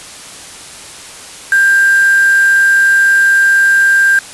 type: tone with quantisation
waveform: sine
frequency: 1589 Hz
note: G6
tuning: 23 cents sharp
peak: -6 dBFS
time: 1.52-4.19 s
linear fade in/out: 2 ms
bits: 3
effects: white hiss -31 dBFS RMS until 4.33 s + resampled to 24000 Hz